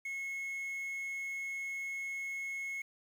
triangle tone with quantisation, 2179 Hz, C#7, 30 cents flat, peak -35 dBFS, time 0.05-2.82 s, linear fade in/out 5 ms, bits 10, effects none

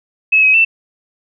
sine tone with pitch steps, 2582 / 2541 / 2669 Hz, E7 / D#7 / E7, -37 / +36 / +21 cents, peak -7 dBFS, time 0.32-0.65 s, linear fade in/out 10 ms, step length 110 ms, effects none

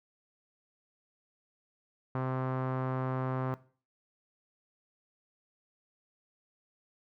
sawtooth tone with low-pass filter, 130 Hz, C3, 11 cents flat, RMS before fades -33 dBFS, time 2.15-3.54 s, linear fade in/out 0 ms, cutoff 1200 Hz, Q 2, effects noise-tail reverb RT60 0.4 s tail -18 dB re dry

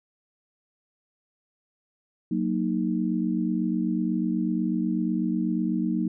sine chord, D# minor, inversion first, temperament equal, 185 / 233.1 / 311.1 Hz, F#3 / A#3 / D#4, 0 / 0 / 0 cents, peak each -27 / -27 / -28 dBFS, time 2.31-6.08 s, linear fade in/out 5 ms, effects none

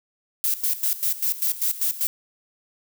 violet noise with tremolo, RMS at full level -22 dBFS, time 0.44-2.07 s, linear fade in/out 0 ms, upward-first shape square, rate 5.1 Hz, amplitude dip 80%, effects none

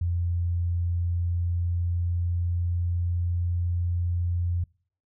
sine tone with pitch glide, 86.6 to 87.25 Hz, F2 to F2, -14 to -1 cents, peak -23 dBFS, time 0.01-4.64 s, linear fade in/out 5 ms, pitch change +13 cents, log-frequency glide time 0.84-3.68 s, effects noise-tail reverb RT60 0.5 s tail -26 dB re dry

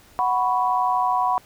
sine chord, F# suspended fourth, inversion none, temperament equal, 740 / 987.8 / 1108.7 Hz, F#5 / B5 / C#6, 0 / 0 / 0 cents, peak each -22 / -21 / -26 dBFS, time 0.19-1.38 s, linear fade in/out 0 ms, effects pink hiss -52 dBFS RMS until 1.45 s

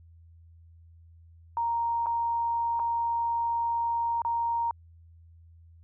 sine tone with dropouts, 932.3 Hz, A#5, in tune, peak -25 dBFS, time 1.57-4.71 s, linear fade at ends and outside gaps 1 ms, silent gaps 2.06-2.067 / 2.794-2.798 / 4.219-4.249 s, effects added 83 Hz sine -51 dBFS peak until 5.83 s

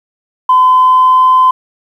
sine tone with pitch glide, 1019 to 1026.1 Hz, C6 to C6, -46 to -34 cents, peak -3 dBFS, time 0.49-1.51 s, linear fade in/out 5 ms, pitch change +12 cents, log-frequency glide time 0.65-1.27 s, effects tanh soft clip ceiling 0 dBFS + 7-bit

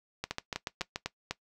two click trains, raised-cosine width 0.2 ms, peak -16 / -15 dBFS, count 6 / 5, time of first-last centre 0.24-0.959 / 0.31-1.31 s, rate 6.95 / 4 Hz, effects noise-tail reverb RT60 0.1 s tail -18 dB re dry

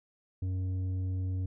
sine tone with tanh clipping, 92.9 Hz, F#2, 7 cents sharp, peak -31 dBFS, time 0.42-1.46 s, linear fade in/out 5 ms, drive 7 dB, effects none

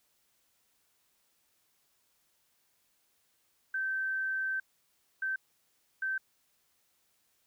sine tone bursts at uneven times, 1550 Hz, G6, 20 cents flat, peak -30 dBFS, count 3, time 3.74-4.6 / 5.22-5.36 / 6.02-6.18 s, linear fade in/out 5 ms, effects white hiss -73 dBFS RMS until 7.46 s

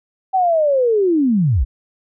sine linear sweep, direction down, 773 to 45.59 Hz, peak -12 dBFS, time 0.33-1.65 s, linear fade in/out 20 ms, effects none

